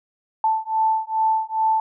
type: beating tone pair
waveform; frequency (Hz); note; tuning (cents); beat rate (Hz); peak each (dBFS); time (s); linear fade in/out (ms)
sine; 880 / 882.4; A5 / A5; 0 / +5; 2.4; -21; 0.44-1.8; 2
effects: none